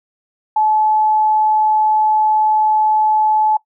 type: tone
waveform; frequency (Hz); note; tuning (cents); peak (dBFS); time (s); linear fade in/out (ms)
sine; 861; A5; -38; -11; 0.56-3.57; 5
effects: noise-tail reverb RT60 0.1 s tail -20 dB re dry